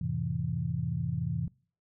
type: chord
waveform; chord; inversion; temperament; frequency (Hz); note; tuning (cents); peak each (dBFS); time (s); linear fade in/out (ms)
sine; F major seventh; none; equal with one note detuned; 87.31 / 107.74 / 130.81 / 164.81; F2 / A2 / C3 / E3; 0 / -36 / 0 / 0; -38 / -36 / -33 / -33; 0.01-1.48; 5
effects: noise-tail reverb RT60 0.5 s tail -26 dB re dry